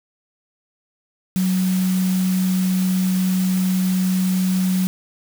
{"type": "tone in noise", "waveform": "sine", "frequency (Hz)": 185.7, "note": "F#3", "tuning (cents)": 7, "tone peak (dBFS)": -16, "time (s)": [1.36, 4.87], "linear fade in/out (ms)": 0, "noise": "white", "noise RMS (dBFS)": -32, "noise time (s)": [1.36, 4.87], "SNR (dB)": 13, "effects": []}